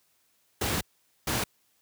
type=noise bursts at uneven times; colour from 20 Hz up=pink; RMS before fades=-28 dBFS; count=2; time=0.61-0.81 / 1.27-1.44 s; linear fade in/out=5 ms; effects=white hiss -69 dBFS RMS until 1.81 s + high-pass 60 Hz 12 dB/octave